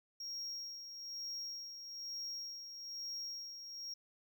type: tone with tremolo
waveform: triangle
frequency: 5588 Hz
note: F8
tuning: in tune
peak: -39 dBFS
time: 0.2-3.94 s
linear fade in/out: 5 ms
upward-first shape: sine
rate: 1.1 Hz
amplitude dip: 55%
effects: 13-bit